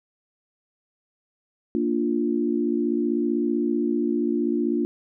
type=chord; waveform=sine; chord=Bb major; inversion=none; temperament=equal; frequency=233.1 / 293.7 / 349.2 Hz; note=Bb3 / D4 / F4; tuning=0 / 0 / 0 cents; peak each=-25 dBFS; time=1.75-4.85 s; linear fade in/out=0 ms; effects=none